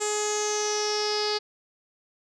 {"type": "tone with low-pass filter sweep", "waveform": "sawtooth", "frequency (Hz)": 420.6, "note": "G#4", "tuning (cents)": 22, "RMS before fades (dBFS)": -27, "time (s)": [0, 1.39], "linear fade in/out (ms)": 20, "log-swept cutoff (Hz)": [7500, 4700], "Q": 8.8, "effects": []}